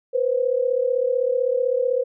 sine tone pair together, 487.5 / 523.3 Hz, B4 / C5, -23 / 0 cents, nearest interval minor second, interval 123 cents, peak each -21 dBFS, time 0.13-2.04 s, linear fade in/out 20 ms, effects none

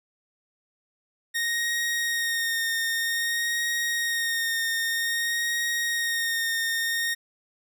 sawtooth tone with vibrato, 1855 Hz, A#6, 9 cents flat, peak -21 dBFS, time 1.34-7.15 s, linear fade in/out 20 ms, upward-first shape sine, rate 0.52 Hz, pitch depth 20 cents each way, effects none

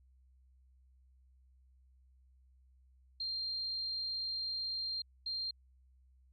sine tone bursts at uneven times, 4186 Hz, C8, in tune, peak -35 dBFS, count 2, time 3.2-5.02 / 5.26-5.51 s, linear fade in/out 5 ms, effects added 64 Hz sine -62 dBFS peak until 6.32 s + MP3 96 kbps

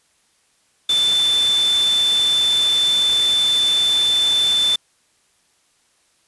sine tone in noise, 3530 Hz, A7, 5 cents sharp, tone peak -14 dBFS, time 0.89-4.76 s, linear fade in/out 5 ms, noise white, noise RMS -27 dBFS, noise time 0.89-4.76 s, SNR +10 dB, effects white hiss -61 dBFS RMS until 6.27 s + resampled to 24000 Hz

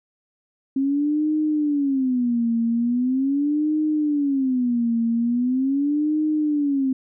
sine tone with vibrato, 266.2 Hz, C4, 30 cents sharp, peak -18 dBFS, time 0.76-6.93 s, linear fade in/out 5 ms, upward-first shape sine, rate 0.41 Hz, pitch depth 250 cents each way, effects none

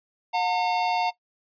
square tone pair together, 721 / 908.4 Hz, F#5 / A#5, -45 / -45 cents, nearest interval major third, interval 400 cents, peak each -26 / -25 dBFS, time 0.33-1.11 s, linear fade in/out 20 ms, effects noise-tail reverb RT60 0.1 s tail -17 dB re dry + resampled to 11025 Hz

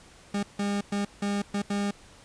40% pulse tone bursts at uneven times, 202.3 Hz, G#3, 45 cents flat, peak -25 dBFS, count 6, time 0.34-0.43 / 0.59-0.81 / 0.92-1.05 / 1.22-1.42 / 1.54-1.62 / 1.7-1.91 s, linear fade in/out 5 ms, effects pink hiss -53 dBFS RMS until 2.24 s + resampled to 22050 Hz

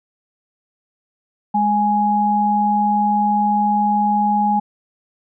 sine tone pair together, 207.7 / 832.8 Hz, G#3 / G#5, 0 / +5 cents, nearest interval 2 octaves, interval 2405 cents, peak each -19 / -15 dBFS, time 1.54-4.6 s, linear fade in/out 10 ms, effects none

